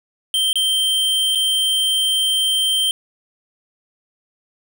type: tone with dropouts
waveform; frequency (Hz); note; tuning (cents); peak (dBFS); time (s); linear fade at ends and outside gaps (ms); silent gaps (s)
square; 3136; G7; 0; -16; 0.34-2.91; 1; 0.53-0.556 / 1.35-1.355
effects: none